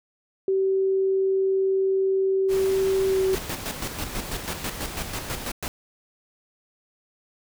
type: tone with pitch glide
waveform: sine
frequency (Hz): 384.4 to 380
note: G4 to F#4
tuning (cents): -34 to +46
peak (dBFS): -19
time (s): 0.48-3.35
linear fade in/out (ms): 2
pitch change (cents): -20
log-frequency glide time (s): 3.07-3.21
type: noise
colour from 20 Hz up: pink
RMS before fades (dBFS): -35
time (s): 2.48-5.52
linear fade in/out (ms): 50
type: noise bursts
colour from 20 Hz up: pink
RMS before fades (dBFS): -30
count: 15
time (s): 3.33-5.68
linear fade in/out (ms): 0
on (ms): 54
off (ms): 110
effects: none